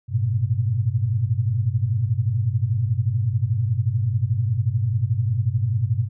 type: tone cluster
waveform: sine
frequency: 99.6 / 113.3 / 124.6 Hz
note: G2 / A#2 / B2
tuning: +28 / -49 / +16 cents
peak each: -23 dBFS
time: 0.08-6.09 s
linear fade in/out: 50 ms
effects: none